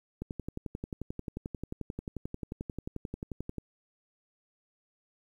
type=click train; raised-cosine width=3 ms; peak=-23 dBFS; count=39; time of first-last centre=0.22-3.583 s; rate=11.3 Hz; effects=10-bit